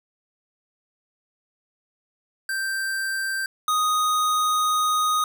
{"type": "tone pair in turn", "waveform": "square", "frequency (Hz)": [1568, 1244.5], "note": ["G6", "D#6"], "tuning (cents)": [0, 0], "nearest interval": "major third", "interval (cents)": 400, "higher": "first", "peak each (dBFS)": [-25, -20], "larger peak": "second", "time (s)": [[2.49, 3.46], [3.68, 5.24]], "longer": "second", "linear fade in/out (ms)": 2, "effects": ["10-bit"]}